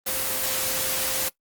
sine tone in noise, 525 Hz, C5, 6 cents sharp, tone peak -37 dBFS, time 0.06-1.29 s, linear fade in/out 10 ms, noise white, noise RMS -26 dBFS, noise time 0.06-1.29 s, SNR -14 dB, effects noise-tail reverb RT60 0.1 s tail -18 dB re dry + Opus 24 kbps

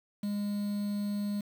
triangle tone with quantisation, 204.8 Hz, G#3, 24 cents flat, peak -28 dBFS, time 0.23-1.41 s, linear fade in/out 5 ms, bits 8, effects none

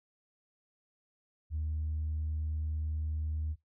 sine tone, 77.4 Hz, D#2, 9 cents flat, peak -30 dBFS, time 1.5-3.56 s, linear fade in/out 50 ms, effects noise-tail reverb RT60 0.2 s tail -24 dB re dry + tanh soft clip ceiling -28 dBFS

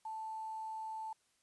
sine tone with quantisation, 880 Hz, A5, in tune, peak -40 dBFS, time 0.05-1.13 s, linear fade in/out 5 ms, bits 10, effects white hiss -75 dBFS RMS until 1.42 s + resampled to 24000 Hz

